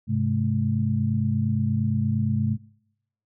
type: tone cluster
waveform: sine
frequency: 102.4 / 131 / 213.9 Hz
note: G#2 / C3 / A3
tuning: -24 / +2 / -49 cents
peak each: -25 dBFS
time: 0.07-2.58 s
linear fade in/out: 50 ms
effects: noise-tail reverb RT60 0.9 s tail -26 dB re dry